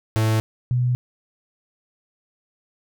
45% pulse / sine tone pair in turn, 110 / 124.01 Hz, A2 / B2, 0 / +8 cents, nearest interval major second, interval 208 cents, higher second, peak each -17 dBFS, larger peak neither, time 0.16-0.4 / 0.71-0.95 s, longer neither, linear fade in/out 0 ms, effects none

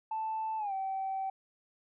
sine tone with pitch glide, 880 to 770.5 Hz, A5 to G5, 0 to -30 cents, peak -31 dBFS, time 0.11-1.3 s, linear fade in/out 5 ms, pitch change -230 cents, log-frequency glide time 0.58-0.73 s, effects tanh soft clip ceiling -28 dBFS

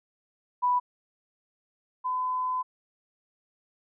sine tone pair in turn, 987.8 / 1012.6 Hz, B5 / B5, 0 / +43 cents, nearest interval unison, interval 43 cents, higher second, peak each -21 / -26 dBFS, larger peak first, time 0.62-0.8 / 2.04-2.63 s, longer second, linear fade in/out 20 ms, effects none

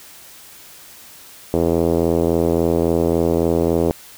5% pulse tone with low-pass filter, 83.6 Hz, E2, 25 cents sharp, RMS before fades -17 dBFS, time 1.54-3.91 s, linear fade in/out 0 ms, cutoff 450 Hz, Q 1.8, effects white hiss -42 dBFS RMS until 4.17 s

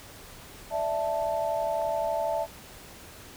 sine chord, D suspended second, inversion none, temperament equal, 587.3 / 659.3 / 880 Hz, D5 / E5 / A5, 0 / 0 / 0 cents, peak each -32 / -28 / -31 dBFS, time 0.7-2.47 s, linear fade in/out 50 ms
click, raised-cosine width 0.5 ms, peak -31 dBFS, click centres 1.818 s
effects pink hiss -47 dBFS RMS until 3.36 s

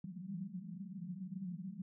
pink band-pass noise, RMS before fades -45 dBFS, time 0.04-1.82 s, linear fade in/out 5 ms, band 170 to 200 Hz, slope 96 dB/octave, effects none

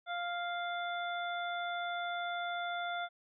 harmonic tone, 698.5 Hz, F5, in tune, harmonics 1 / 2 / 3 / 5, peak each -37 / -39 / -47 / -45 dBFS, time 0.06-3.09 s, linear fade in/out 50 ms, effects none

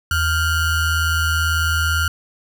square ring-modulated tone, 740 Hz, F#5, in tune, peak -14 dBFS, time 0.11-2.08 s, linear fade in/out 2 ms, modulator 659 Hz, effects none

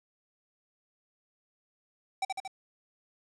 square tone with echo, 771 Hz, G5, 29 cents flat, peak -28 dBFS, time 2.22-2.25 s, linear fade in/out 5 ms, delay 76 ms, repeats 3, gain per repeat -3 dB, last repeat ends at 2.478 s, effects resampled to 22050 Hz + 9-bit

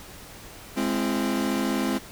40% pulse chord, Ab augmented, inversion none, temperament equal with one note detuned, 207.7 / 261.6 / 336.9 Hz, Ab3 / C4 / E4, 0 / 0 / +38 cents, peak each -27 / -26 / -29 dBFS, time 0.76-1.99 s, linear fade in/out 20 ms, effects pink hiss -44 dBFS RMS until 2.11 s

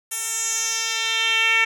10% pulse tone with band-pass filter sweep, 450.6 Hz, A4, 41 cents sharp, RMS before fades -22 dBFS, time 0.11-1.65 s, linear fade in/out 10 ms, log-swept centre 10000 to 2300 Hz, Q 2.9, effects none

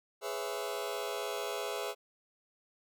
sawtooth chord, C# minor seventh, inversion second, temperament just, 415.8 / 498.9 / 554.4 / 665.2 Hz, G#4 / B4 / C#5 / E5, +2 / +17 / 0 / +16 cents, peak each -35 / -37 / -38 / -37 dBFS, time 0.21-1.95 s, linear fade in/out 50 ms, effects none

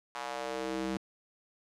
square tone with high-pass filter sweep, 65 Hz, C2, 11 cents flat, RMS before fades -36 dBFS, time 0.15-0.97 s, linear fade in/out 0 ms, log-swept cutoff 920 to 230 Hz, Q 2, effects low-pass 8000 Hz 12 dB/octave

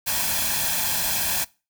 white noise with comb filter, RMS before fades -24 dBFS, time 0.06-1.45 s, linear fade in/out 20 ms, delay 1.2 ms, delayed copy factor +0.65, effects noise-tail reverb RT60 0.3 s tail -22 dB re dry

